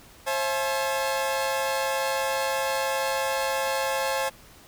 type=tone cluster; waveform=sawtooth; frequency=536 / 672 / 857 Hz; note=C5 / E5 / A5; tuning=+42 / +33 / -46 cents; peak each=-23 / -30 / -25 dBFS; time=0.26-4.3 s; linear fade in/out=20 ms; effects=pink hiss -51 dBFS RMS until 4.67 s